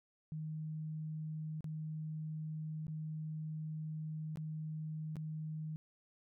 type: tone with dropouts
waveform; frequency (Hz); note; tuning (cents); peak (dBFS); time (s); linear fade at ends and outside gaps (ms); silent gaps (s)
sine; 155.8; D#3; +3; -39; 0.32-5.76; 0; 1.607-1.643 / 2.868-2.881 / 4.358-4.372 / 5.157-5.167
effects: none